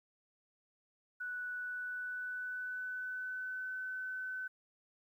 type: tone with pitch glide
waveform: sine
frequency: 1480 to 1514.6 Hz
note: F#6 to F#6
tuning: 0 to +40 cents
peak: -38 dBFS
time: 1.2-4.48 s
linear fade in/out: 10 ms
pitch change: +40 cents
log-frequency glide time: 1.54-3.75 s
effects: 12-bit